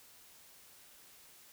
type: silence
effects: white hiss -59 dBFS RMS until 1.52 s